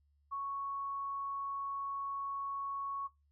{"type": "tone", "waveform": "sine", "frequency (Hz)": 1108.7, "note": "C#6", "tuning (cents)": 0, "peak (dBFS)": -36, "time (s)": [0.31, 3.08], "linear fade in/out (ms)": 20, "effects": ["noise-tail reverb RT60 0.2 s tail -19 dB re dry", "added 72 Hz sine -69 dBFS peak until 3.31 s"]}